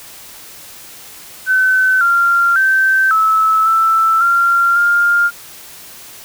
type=tone with pitch steps; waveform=sine; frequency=1521 / 1386 / 1551 / 1303 / 1326 / 1382 / 1404 Hz; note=F#6 / F6 / G6 / E6 / E6 / F6 / F6; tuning=+47 / -14 / -19 / -20 / +10 / -19 / +9 cents; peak=-9 dBFS; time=1.46-5.31 s; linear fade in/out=50 ms; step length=550 ms; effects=white hiss -36 dBFS RMS until 6.24 s